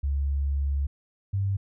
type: tone pair in turn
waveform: sine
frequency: 69.9 / 98.28 Hz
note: C#2 / G2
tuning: +15 / +5 cents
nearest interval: tritone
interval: 590 cents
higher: second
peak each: -23 dBFS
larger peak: neither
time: 0.03-0.87 / 1.33-1.57 s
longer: first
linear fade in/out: 10 ms
effects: none